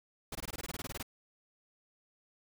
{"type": "noise bursts", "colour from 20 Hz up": "pink", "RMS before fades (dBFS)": -40, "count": 14, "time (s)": [0.32, 1.028], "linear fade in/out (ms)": 5, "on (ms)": 32, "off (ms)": 20, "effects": []}